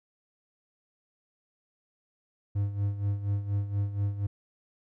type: tone with tremolo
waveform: triangle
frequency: 101 Hz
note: G#2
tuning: 48 cents flat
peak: -22 dBFS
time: 2.55-4.27 s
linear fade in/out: 10 ms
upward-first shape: sine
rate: 4.2 Hz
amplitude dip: 70%
effects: none